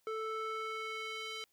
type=tone with band-pass filter sweep; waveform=square; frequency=440 Hz; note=A4; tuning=in tune; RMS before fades=-40 dBFS; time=0.07-1.44 s; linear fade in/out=0 ms; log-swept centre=920 to 3400 Hz; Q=1.5; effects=white hiss -75 dBFS RMS until 1.52 s